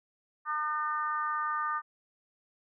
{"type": "harmonic tone", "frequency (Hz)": 302.8, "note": "D#4", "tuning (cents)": -47, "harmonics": [3, 4, 5, 6], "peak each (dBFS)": [-39, -30, -39, -41], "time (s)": [0.45, 1.82], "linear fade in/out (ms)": 50, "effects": []}